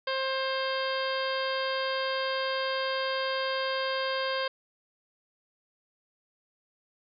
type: harmonic tone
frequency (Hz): 530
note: C5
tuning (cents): +22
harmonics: 1 / 2 / 3 / 4 / 5 / 6 / 7 / 8 / 9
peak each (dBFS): -31 / -34 / -35 / -41 / -42 / -38 / -42 / -45 / -40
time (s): 0.07-4.48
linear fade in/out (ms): 5
effects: none